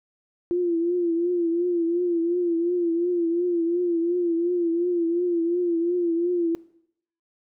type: tone with vibrato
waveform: sine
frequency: 344.1 Hz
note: F4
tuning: 26 cents flat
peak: -20 dBFS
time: 0.51-6.55 s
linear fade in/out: 0 ms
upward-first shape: triangle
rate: 2.8 Hz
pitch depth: 78 cents each way
effects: noise-tail reverb RT60 0.7 s tail -21 dB re dry